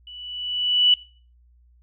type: tone with level ramp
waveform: sine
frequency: 2960 Hz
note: F#7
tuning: in tune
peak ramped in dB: -38 to -11 dBFS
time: 0.07-0.94 s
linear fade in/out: 2 ms
effects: noise-tail reverb RT60 0.4 s tail -20 dB re dry + added 60 Hz sine -53 dBFS peak until 1.82 s